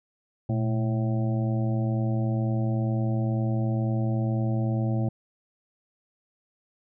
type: harmonic tone with a mistuned harmonic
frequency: 110 Hz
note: A2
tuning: in tune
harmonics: 1 / 2 / 3 / 5 / 6 / 7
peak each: -24 / -30 / -34 / -38 / -40 / -41 dBFS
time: 0.49-5.09 s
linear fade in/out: 5 ms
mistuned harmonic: 1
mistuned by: +120 cents
effects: none